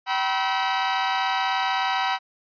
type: tone cluster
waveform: sawtooth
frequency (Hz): 768 / 969 / 1048 / 1301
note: G5 / B5 / C6 / E6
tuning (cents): -36 / -33 / +2 / -23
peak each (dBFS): -21 / -22 / -30 / -26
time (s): 0.06-2.19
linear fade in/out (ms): 50
effects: resampled to 11025 Hz